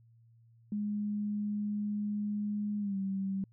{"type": "tone with pitch glide", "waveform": "sine", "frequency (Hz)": [207.7, 193.79], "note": ["G#3", "G3"], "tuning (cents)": [0, -20], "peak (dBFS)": -31, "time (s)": [0.72, 3.44], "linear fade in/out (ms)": 2, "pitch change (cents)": -120, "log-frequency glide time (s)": [2.79, 2.97], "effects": ["added 115 Hz sine -59 dBFS peak until 3.52 s"]}